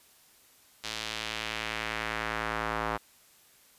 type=tone with band-pass filter sweep; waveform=square; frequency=55 Hz; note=A1; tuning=in tune; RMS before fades=-34 dBFS; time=0.83-2.98 s; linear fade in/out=20 ms; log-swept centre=4200 to 1100 Hz; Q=1.3; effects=white hiss -60 dBFS RMS until 3.78 s + resampled to 32000 Hz